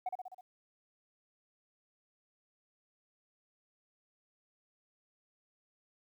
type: tone with echo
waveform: sine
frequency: 740 Hz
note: F#5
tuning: in tune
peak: -30 dBFS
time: 0.06-0.09 s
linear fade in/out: 5 ms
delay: 64 ms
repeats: 5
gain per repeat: -4 dB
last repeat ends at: 0.41 s
effects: tanh soft clip ceiling -31 dBFS + 12-bit